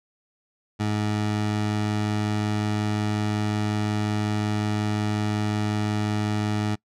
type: tone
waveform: 20% pulse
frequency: 105.5 Hz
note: G#2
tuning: 28 cents sharp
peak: -18 dBFS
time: 0.79-6.76 s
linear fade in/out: 20 ms
effects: noise-tail reverb RT60 0.1 s tail -24 dB re dry + low-pass 7000 Hz 12 dB/octave